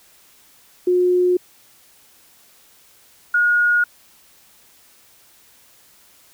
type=tone pair in turn; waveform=sine; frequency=360 / 1440 Hz; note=F#4 / F#6; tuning=-47 / -47 cents; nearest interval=2 octaves; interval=2400 cents; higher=second; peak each=-13 dBFS; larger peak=neither; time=0.87-1.37 / 3.34-3.84 s; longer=neither; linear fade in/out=5 ms; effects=white hiss -52 dBFS RMS until 6.33 s